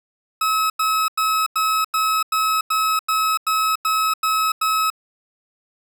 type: tone bursts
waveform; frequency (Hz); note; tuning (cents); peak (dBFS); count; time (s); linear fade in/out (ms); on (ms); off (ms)
40% pulse; 1286; E6; -43; -16; 12; 0.41-4.902; 5; 290; 92
effects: none